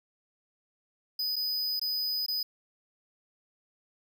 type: tone with dropouts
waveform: square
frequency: 4990 Hz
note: D#8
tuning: 4 cents sharp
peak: -29 dBFS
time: 1.19-2.43 s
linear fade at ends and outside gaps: 5 ms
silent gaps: 1.359-1.363 / 1.796-1.814 / 2.263-2.282 s
effects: none